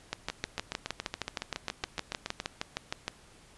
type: two click trains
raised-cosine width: 0.2 ms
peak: -16 / -14 dBFS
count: 16 / 20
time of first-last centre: 0.3-2.401 / 0.13-3.08 s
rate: 7.14 / 6.44 Hz
effects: pink hiss -57 dBFS RMS until 3.57 s + resampled to 24000 Hz